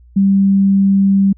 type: tone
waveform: sine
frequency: 196 Hz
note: G3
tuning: in tune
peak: -8 dBFS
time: 0.16-1.33 s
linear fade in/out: 10 ms
effects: added 60 Hz sine -41 dBFS peak until 1.37 s